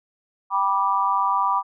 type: chord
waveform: sine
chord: G major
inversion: none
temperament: just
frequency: 784 / 980 / 1176 Hz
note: G5 / B5 / D6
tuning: 0 / -14 / +2 cents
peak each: -26 / -21 / -22 dBFS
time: 0.5-1.63 s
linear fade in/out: 50 ms
effects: none